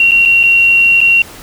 sine tone with dropouts, 2746 Hz, F7, 30 cents flat, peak -5 dBFS, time 0-1.22 s, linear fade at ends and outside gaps 2 ms, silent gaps 0.111-0.117 / 0.253-0.257 / 0.432-0.436 / 1.006-1.013 s, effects pink hiss -33 dBFS RMS until 1.42 s

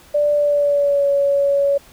sine tone with pitch glide, 587.3 to 562.4 Hz, D5 to C#5, 0 to +25 cents, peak -13 dBFS, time 0.14-1.78 s, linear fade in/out 10 ms, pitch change -75 cents, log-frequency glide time 0.33-1.08 s, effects pink hiss -47 dBFS RMS until 1.92 s

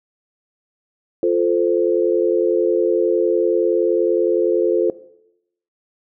sine chord, F major, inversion none, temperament equal with one note detuned, 349.2 / 440 / 519.6 Hz, F4 / A4 / C5, 0 / 0 / -12 cents, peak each -17 / -18 / -21 dBFS, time 1.23-4.9 s, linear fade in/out 2 ms, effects noise-tail reverb RT60 0.8 s tail -17 dB re dry

